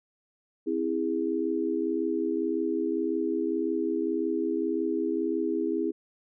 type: chord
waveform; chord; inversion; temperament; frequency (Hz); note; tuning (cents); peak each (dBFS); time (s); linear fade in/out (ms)
sine; C augmented; none; just; 261.6 / 327 / 408.8; C4 / E4 / G#4; 0 / -14 / -27; -32 / -28 / -30; 0.66-5.92; 20
effects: none